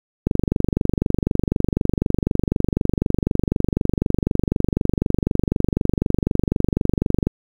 click train, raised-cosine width 3 ms, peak -4 dBFS, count 169, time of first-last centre 0.27-7.27 s, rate 24 Hz, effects 7-bit

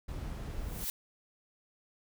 brown noise, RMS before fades -39 dBFS, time 0.08-0.85 s, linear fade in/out 10 ms
blue noise with exponential growth, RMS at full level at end -33 dBFS, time 0.53-0.9 s, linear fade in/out 1 ms, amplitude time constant 79 ms
effects none

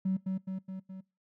triangle tone with echo, 189.1 Hz, F#3, 38 cents sharp, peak -23 dBFS, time 0.05-0.17 s, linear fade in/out 10 ms, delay 210 ms, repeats 4, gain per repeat -4 dB, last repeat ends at 1.01 s, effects noise-tail reverb RT60 0.3 s tail -25 dB re dry + tanh soft clip ceiling -24 dBFS

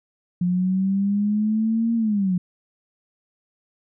sine linear two-way sweep, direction up then down, 175.9 to 232.2 to 175.9 Hz, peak -18 dBFS, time 0.41-2.38 s, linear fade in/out 5 ms, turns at 1.95 s, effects none

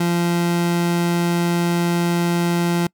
30% pulse tone, 172.4 Hz, F3, 22 cents flat, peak -14 dBFS, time 0-2.87 s, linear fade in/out 5 ms, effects noise-tail reverb RT60 0.1 s tail -26 dB re dry

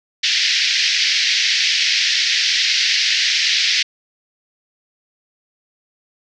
white band-pass noise, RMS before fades -17 dBFS, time 0.23-3.83 s, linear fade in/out 10 ms, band 1800 to 5500 Hz, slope 48 dB/octave, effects none

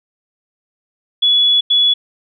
sine tone bursts at uneven times, 3400 Hz, G#7, 40 cents sharp, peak -9 dBFS, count 2, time 1.22-1.61 / 1.7-1.94 s, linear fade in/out 10 ms, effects none

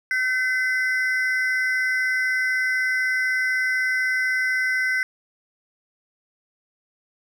triangle ring-modulated tone, 1782 Hz, A6, 22 cents sharp, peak -15 dBFS, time 0.11-5.03 s, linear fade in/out 0 ms, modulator 250 Hz, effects none

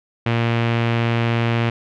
sawtooth tone with low-pass filter, 116.54 Hz, A#2, in tune, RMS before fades -19 dBFS, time 0.26-1.7 s, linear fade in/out 5 ms, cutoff 2700 Hz, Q 2, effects none

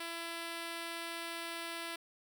5% pulse tone, 335.1 Hz, E4, 29 cents sharp, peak -28 dBFS, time 0-1.96 s, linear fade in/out 5 ms, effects none

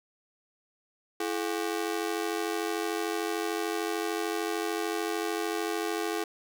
sawtooth ring-modulated tone, 381.4 Hz, G4, 47 cents flat, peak -22 dBFS, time 1.2-6.24 s, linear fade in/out 5 ms, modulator 46.7 Hz, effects none

